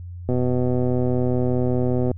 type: click train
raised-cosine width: 2 ms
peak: -10 dBFS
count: 229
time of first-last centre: 0.29-2.114 s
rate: 125 Hz
effects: added 88 Hz sine -32 dBFS peak until 2.17 s